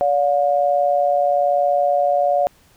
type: tone pair together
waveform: sine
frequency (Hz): 574 / 715.1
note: D5 / F5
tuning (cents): -40 / +41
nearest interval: major third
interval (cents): 381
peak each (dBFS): -17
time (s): 0.01-2.47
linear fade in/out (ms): 0
effects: pink hiss -54 dBFS RMS until 2.76 s